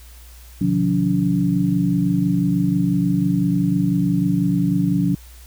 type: tone cluster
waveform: sine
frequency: 129.6 / 153.7 / 179.7 / 286.3 Hz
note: C3 / D#3 / F3 / D4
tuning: -16 / -21 / +50 / -44 cents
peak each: -24 / -25 / -18 / -21 dBFS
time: 0.61-5.15 s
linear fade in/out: 5 ms
effects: added 60 Hz sine -40 dBFS peak until 5.46 s + white hiss -48 dBFS RMS until 5.46 s